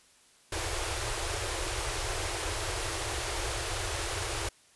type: band-stop noise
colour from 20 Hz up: pink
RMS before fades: -33 dBFS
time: 0.52-4.49 s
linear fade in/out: 5 ms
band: 120 to 320 Hz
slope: 96 dB/octave
effects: white hiss -61 dBFS RMS until 4.75 s + resampled to 24000 Hz